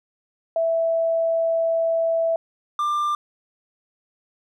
sine / triangle tone pair in turn, 659.3 / 1190.1 Hz, E5 / D6, 0 / +23 cents, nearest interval minor seventh, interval 1023 cents, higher second, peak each -18 dBFS, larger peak neither, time 0.56-2.36 / 2.79-3.15 s, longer first, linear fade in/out 2 ms, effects none

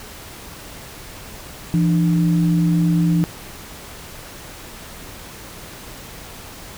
sine tone pair together, 168.8 / 300.8 Hz, E3 / D4, +41 / +42 cents, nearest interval minor seventh, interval 1001 cents, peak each -14 / -22 dBFS, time 1.74-3.24 s, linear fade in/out 0 ms, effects pink hiss -37 dBFS RMS until 6.77 s

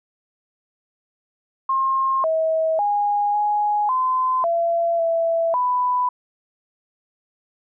sine tone with pitch steps, 1067 / 642 / 822 / 833 / 1027 / 677 / 664 / 994 Hz, C6 / E5 / G#5 / G#5 / C6 / E5 / E5 / B5, +34 / -46 / -18 / +5 / -33 / +46 / +12 / +11 cents, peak -17 dBFS, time 1.69-6.09 s, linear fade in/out 5 ms, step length 550 ms, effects none

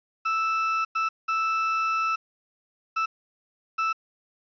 35% pulse tone bursts at uneven times, 1318.5 Hz, E6, in tune, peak -21 dBFS, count 5, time 0.25-0.85 / 0.95-1.09 / 1.28-2.16 / 2.96-3.06 / 3.78-3.93 s, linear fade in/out 10 ms, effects resampled to 11025 Hz + 9-bit

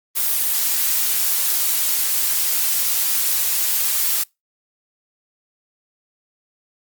blue noise, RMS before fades -19 dBFS, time 0.15-4.24 s, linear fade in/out 20 ms, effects noise-tail reverb RT60 0.2 s tail -24 dB re dry + Opus 32 kbps

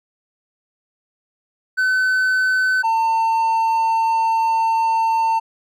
triangle tone pair in turn, 1516 / 901.4 Hz, F#6 / A5, +42 / +42 cents, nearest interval major sixth, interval 900 cents, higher first, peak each -13 dBFS, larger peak neither, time 1.77-2.83 / 2.83-5.4 s, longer second, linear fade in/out 20 ms, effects none

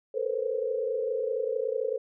sine tone cluster, 442 / 473.5 / 498.1 / 529 Hz, A4 / A#4 / B4 / C5, +8 / +27 / +15 / +19 cents, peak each -31 / -34 / -33 / -32 dBFS, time 0.14-1.98 s, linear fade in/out 10 ms, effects none

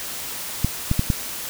clicks, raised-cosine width 5 ms, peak -6 dBFS, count 4, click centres 0.646 / 0.914 / 0.994 / 1.102 s, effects white hiss -31 dBFS RMS until 1.49 s

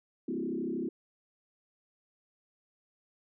sine tone with frequency modulation, 293 Hz, D4, 4 cents flat, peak -31 dBFS, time 0.28-0.89 s, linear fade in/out 5 ms, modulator 33 Hz, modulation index 2.5, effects none

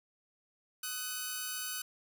5% pulse tone pair together, 1257 / 1494.8 Hz, D#6 / F#6, +17 / +17 cents, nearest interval minor third, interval 300 cents, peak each -31 / -26 dBFS, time 0.83-1.82 s, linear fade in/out 5 ms, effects none

